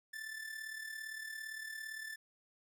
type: tone with amplitude modulation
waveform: 45% pulse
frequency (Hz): 1760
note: A6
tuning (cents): 0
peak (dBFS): -40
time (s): 0.13-2.16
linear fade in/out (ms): 10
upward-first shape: sine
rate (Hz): 37.6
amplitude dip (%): 60
effects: none